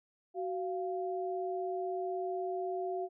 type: tone pair together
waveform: sine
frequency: 373.7 / 695 Hz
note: F#4 / F5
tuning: +17 / -9 cents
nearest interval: major seventh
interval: 1074 cents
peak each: -35 / -37 dBFS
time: 0.34-3.09 s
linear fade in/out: 50 ms
effects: none